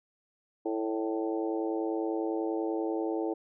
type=harmonic tone with a mistuned harmonic; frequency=110.2 Hz; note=A2; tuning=3 cents sharp; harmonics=3 / 4 / 5 / 6 / 7 / 8; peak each=-31 / -34 / -38 / -45 / -40 / -45 dBFS; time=0.65-3.34 s; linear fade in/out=10 ms; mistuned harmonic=6; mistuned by=-51 cents; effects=none